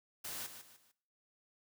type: noise with echo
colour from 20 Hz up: white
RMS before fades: -43 dBFS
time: 0.24-0.47 s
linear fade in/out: 10 ms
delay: 150 ms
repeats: 3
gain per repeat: -9 dB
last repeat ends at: 0.92 s
effects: noise-tail reverb RT60 0.6 s tail -19 dB re dry